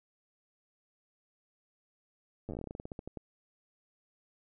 slowing click train, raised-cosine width 2 ms, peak -27 dBFS, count 19, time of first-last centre 2.49-3.173 s, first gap 9 ms, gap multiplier 1.15, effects none

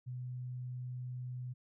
sine tone, 125.3 Hz, B2, 25 cents sharp, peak -39 dBFS, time 0.06-1.54 s, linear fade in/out 20 ms, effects none

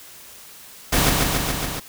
pink noise with echo, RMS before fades -18 dBFS, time 0.92-1.1 s, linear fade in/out 10 ms, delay 140 ms, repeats 5, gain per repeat -2 dB, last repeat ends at 1.8 s, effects white hiss -43 dBFS RMS until 1.88 s

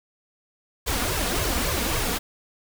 pink noise with flanger, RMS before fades -25 dBFS, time 0.86-2.19 s, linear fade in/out 20 ms, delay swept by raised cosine 1.8 to 4.3 ms, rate 3.6 Hz, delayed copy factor +0.8, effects none

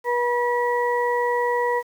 harmonic tone, 483.9 Hz, B4, 35 cents flat, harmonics 1 / 2 / 4, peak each -22 / -23 / -28 dBFS, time 0.04-1.83 s, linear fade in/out 50 ms, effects 8-bit

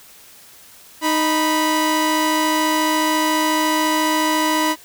sawtooth tone pair together, 310 / 984.2 Hz, D#4 / B5, -6 / -6 cents, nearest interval octave + minor sixth, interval 2000 cents, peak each -15 dBFS, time 1.01-4.76 s, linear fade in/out 50 ms, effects white hiss -45 dBFS RMS until 4.84 s

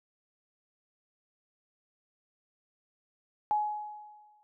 sine tone with exponential decay, 842 Hz, G#5, 24 cents sharp, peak -23 dBFS, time 3.51-4.43 s, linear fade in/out 0 ms, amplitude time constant 200 ms, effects none

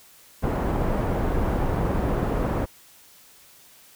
pink low-pass noise, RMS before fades -24 dBFS, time 0.42-2.66 s, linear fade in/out 20 ms, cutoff 910 Hz, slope 12 dB/octave, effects white hiss -52 dBFS RMS until 3.95 s

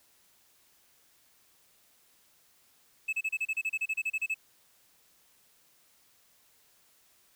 triangle tone bursts, 2600 Hz, E7, 24 cents flat, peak -26 dBFS, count 16, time 3.08-4.344 s, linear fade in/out 10 ms, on 49 ms, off 32 ms, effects white hiss -65 dBFS RMS until 7.35 s

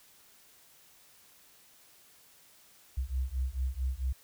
sine beating tone pair, 62.7 / 67.2 Hz, B1 / C2, +27 / +47 cents, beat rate 4.5 Hz, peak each -33 / -33 dBFS, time 2.97-4.13 s, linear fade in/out 10 ms, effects white hiss -60 dBFS RMS until 4.23 s

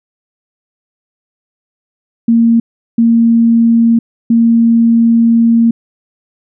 sine tone bursts at uneven times, 230.8 Hz, A#3, 17 cents flat, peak -5 dBFS, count 3, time 2.28-2.6 / 2.98-3.99 / 4.3-5.71 s, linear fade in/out 5 ms, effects none

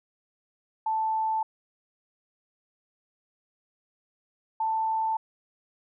sine tone pair in turn, 880 / 885.6 Hz, A5 / A5, 0 / +11 cents, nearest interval unison, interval 11 cents, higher second, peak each -24 dBFS, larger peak neither, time 0.86-1.43 / 4.6-5.17 s, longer neither, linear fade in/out 5 ms, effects none

